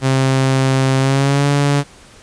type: tone with pitch glide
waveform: sawtooth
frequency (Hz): 133 to 142.55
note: C3 to C#3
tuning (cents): +29 to +49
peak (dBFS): -8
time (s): 0.01-1.84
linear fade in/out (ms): 50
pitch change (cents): +120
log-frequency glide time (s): 0.98-1.46
effects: pink hiss -43 dBFS RMS until 2.22 s + resampled to 22050 Hz